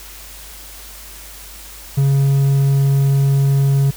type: tone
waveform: triangle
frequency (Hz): 138.1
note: C#3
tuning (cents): -6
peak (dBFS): -9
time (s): 1.97-3.91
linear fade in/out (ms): 10
effects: added 50 Hz sine -39 dBFS peak until 3.96 s + white hiss -37 dBFS RMS until 3.96 s